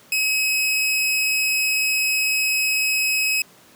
sawtooth tone with amplitude modulation, 2554 Hz, D#7, 45 cents sharp, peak -14 dBFS, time 0.12-3.42 s, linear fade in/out 2 ms, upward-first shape sine, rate 240 Hz, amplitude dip 25%, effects pink hiss -50 dBFS RMS until 3.75 s + high-pass 150 Hz 12 dB/octave

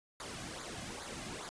pink noise with flanger, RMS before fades -44 dBFS, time 0.2-1.49 s, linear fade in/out 0 ms, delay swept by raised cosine 0.35 to 2.25 ms, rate 2.4 Hz, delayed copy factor -0.7, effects resampled to 22050 Hz

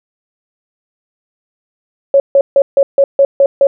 sine tone bursts, 554 Hz, C#5, 1 cent flat, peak -4 dBFS, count 8, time 2.14-3.67 s, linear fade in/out 2 ms, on 60 ms, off 150 ms, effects none

